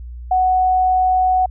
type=tone; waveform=sine; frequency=742 Hz; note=F#5; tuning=5 cents sharp; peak=-12 dBFS; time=0.31-1.46 s; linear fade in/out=5 ms; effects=added 60 Hz sine -29 dBFS peak until 1.5 s